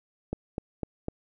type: click train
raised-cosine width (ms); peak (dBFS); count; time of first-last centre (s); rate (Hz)
2; -17; 4; 0.33-1.084; 3.98
effects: none